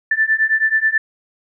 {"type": "beating tone pair", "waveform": "sine", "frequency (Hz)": [1760, 1769.3], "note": ["A6", "A6"], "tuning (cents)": [0, 9], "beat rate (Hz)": 9.3, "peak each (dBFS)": [-17, -16], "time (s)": [0.11, 0.98], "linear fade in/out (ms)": 5, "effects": []}